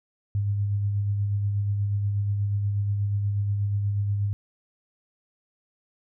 sine tone with tremolo, 101.5 Hz, G#2, 39 cents flat, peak -21 dBFS, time 0.35-4.33 s, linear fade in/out 0 ms, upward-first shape sine, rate 8.3 Hz, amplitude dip 30%, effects none

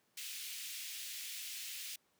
pink high-pass noise, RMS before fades -45 dBFS, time 0.17-1.96 s, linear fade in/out 5 ms, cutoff 2400 Hz, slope 24 dB/octave, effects pink hiss -75 dBFS RMS until 2.19 s + high-pass 150 Hz 12 dB/octave

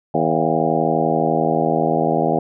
harmonic tone with a mistuned harmonic, 80.2 Hz, E2, 47 cents flat, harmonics 2 / 3 / 4 / 5 / 6 / 7 / 8 / 9 / 10, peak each -24 / -24 / -24 / -24 / -24 / -24 / -24 / -24 / -24 dBFS, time 0.14-2.39 s, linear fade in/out 5 ms, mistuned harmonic 8, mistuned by +75 cents, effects none

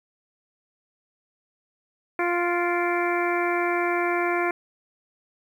harmonic tone with a mistuned harmonic, 349.2 Hz, F4, in tune, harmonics 1 / 2 / 3 / 4 / 5 / 6 / 7, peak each -25 / -28 / -30 / -31 / -32 / -33 / -33 dBFS, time 2.19-4.51 s, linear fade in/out 2 ms, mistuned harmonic 7, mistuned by -78 cents, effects 9-bit

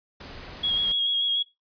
pink noise, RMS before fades -41 dBFS, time 0.2-0.92 s, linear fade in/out 5 ms
sine tone with vibrato, 3299 Hz, G#7, 12 cents flat, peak -22 dBFS, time 0.63-1.43 s, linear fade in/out 10 ms, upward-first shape square, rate 6.9 Hz, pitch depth 19 cents each way
effects noise-tail reverb RT60 0.2 s tail -18 dB re dry + resampled to 11025 Hz

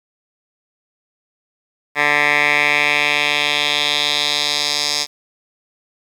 10% pulse tone with band-pass filter sweep, 146.83 Hz, D3, in tune, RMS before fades -17 dBFS, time 1.95-5.07 s, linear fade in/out 50 ms, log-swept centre 1800 to 5200 Hz, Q 2.7, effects 7-bit

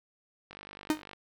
click train, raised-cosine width 0.3 ms, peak -29 dBFS, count 32, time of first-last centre 0.51-1.132 s, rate 49.8 Hz
45% pulse tone with exponential decay, 307.7 Hz, D#4, 19 cents flat, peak -21 dBFS, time 0.9-1.02 s, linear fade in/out 1 ms, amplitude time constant 25 ms
effects none

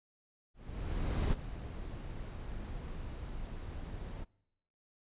brown noise with ADSR envelope, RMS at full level -30 dBFS, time 0.54-4.25 s, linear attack 790 ms, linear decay 15 ms, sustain -12 dB, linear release 24 ms, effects noise-tail reverb RT60 0.9 s tail -25 dB re dry + resampled to 8000 Hz

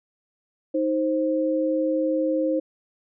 sine tone pair together, 313.8 / 526 Hz, D#4 / C5, +15 / +9 cents, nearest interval major sixth, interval 894 cents, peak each -23 / -23 dBFS, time 0.74-2.6 s, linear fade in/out 10 ms, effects none

